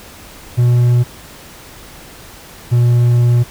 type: tone pair in turn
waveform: triangle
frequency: 121.6 / 120.48 Hz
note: B2 / B2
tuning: -26 / -42 cents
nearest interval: unison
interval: 16 cents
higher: first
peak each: -6 dBFS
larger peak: neither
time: 0.57-1.04 / 2.71-3.44 s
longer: second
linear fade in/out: 20 ms
effects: pink hiss -37 dBFS RMS until 3.5 s